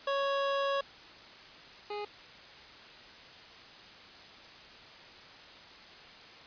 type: tone pair in turn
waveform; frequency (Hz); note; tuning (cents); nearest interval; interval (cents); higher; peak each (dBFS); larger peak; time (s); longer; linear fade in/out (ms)
25% pulse; 554.4 / 414.3; C#5 / G#4; 0 / -4; perfect fourth; 504; first; -25 / -32; first; 0.07-0.81 / 1.9-2.05; first; 5
effects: white hiss -51 dBFS RMS until 6.46 s + resampled to 11025 Hz